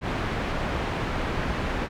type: low-pass noise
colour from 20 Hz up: pink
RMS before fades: -28 dBFS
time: 0.01-1.89 s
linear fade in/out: 50 ms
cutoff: 2300 Hz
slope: 12 dB/octave
effects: none